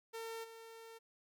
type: tone with level steps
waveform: sawtooth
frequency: 453.4 Hz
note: A#4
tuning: 48 cents flat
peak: -39 / -48 dBFS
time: 0.13-0.99 s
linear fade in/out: 20 ms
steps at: 0.43 s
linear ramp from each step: 20 ms
effects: none